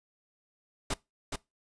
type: noise with echo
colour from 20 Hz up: pink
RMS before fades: -31 dBFS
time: 0.9-0.94 s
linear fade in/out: 5 ms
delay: 420 ms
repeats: 1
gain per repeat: -4 dB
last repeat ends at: 1.36 s
effects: noise-tail reverb RT60 0.2 s tail -21 dB re dry + resampled to 22050 Hz